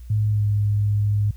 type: tone with pitch glide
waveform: sine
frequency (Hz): 106.3 to 103.45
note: G#2 to G#2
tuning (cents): +41 to -6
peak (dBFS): -17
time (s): 0.1-1.31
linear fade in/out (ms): 5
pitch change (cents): -47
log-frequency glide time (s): 0.24-0.49
effects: added 60 Hz sine -36 dBFS peak until 1.36 s + white hiss -59 dBFS RMS until 1.36 s